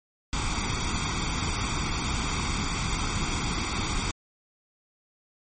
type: noise with comb filter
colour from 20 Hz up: pink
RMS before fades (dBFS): -28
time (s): 0.33-4.11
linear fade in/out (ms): 0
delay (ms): 0.86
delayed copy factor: +0.7
effects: MP3 32 kbps